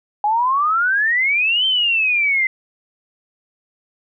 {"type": "exponential two-way sweep", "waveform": "sine", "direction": "up then down", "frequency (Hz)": [820, 3136, 2048], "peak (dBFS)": -14, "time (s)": [0.24, 2.47], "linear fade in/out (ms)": 2, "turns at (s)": 1.66, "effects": []}